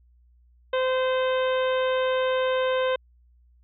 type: harmonic tone with a mistuned harmonic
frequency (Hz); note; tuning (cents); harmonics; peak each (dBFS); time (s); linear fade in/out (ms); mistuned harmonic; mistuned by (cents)
516; C5; -24; 1 / 2 / 3 / 4 / 5 / 6 / 7; -22 / -30 / -33 / -39 / -39 / -38 / -40; 0.73-2.96; 5; 7; +22
effects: added 60 Hz sine -55 dBFS peak until 3.63 s